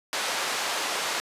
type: band-pass noise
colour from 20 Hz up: pink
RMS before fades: -29 dBFS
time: 0.13-1.2 s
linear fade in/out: 0 ms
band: 640 to 7800 Hz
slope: 12 dB/octave
effects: resampled to 32000 Hz